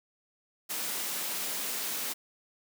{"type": "high-pass noise", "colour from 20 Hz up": "white", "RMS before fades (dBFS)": -34, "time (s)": [0.69, 2.14], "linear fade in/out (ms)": 20, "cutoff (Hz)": 160, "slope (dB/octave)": 96, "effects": []}